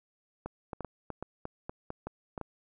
clicks, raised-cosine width 1 ms, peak -23 dBFS, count 12, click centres 0.46 / 0.732 / 0.807 / 0.847 / 1.103 / 1.226 / 1.454 / 1.695 / 1.904 / 2.07 / 2.378 / 2.413 s, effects none

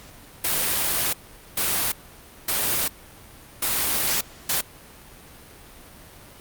white noise bursts at uneven times, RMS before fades -23 dBFS, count 5, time 0.44-1.13 / 1.57-1.92 / 2.48-2.88 / 3.62-4.21 / 4.49-4.61 s, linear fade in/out 5 ms, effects pink hiss -46 dBFS RMS until 6.4 s + Opus 48 kbps

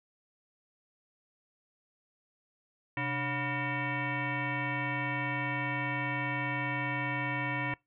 sine tone with frequency modulation, 980 Hz, B5, 14 cents flat, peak -30 dBFS, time 2.97-7.74 s, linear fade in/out 2 ms, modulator 425 Hz, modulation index 3.4, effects noise-tail reverb RT60 0.2 s tail -24 dB re dry

